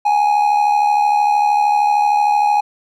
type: tone with amplitude modulation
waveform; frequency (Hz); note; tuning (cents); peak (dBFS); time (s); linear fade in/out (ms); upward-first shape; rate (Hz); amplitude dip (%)
triangle; 830.6; G#5; 0; -7; 0.05-2.61; 10; sine; 73.1; 55
effects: none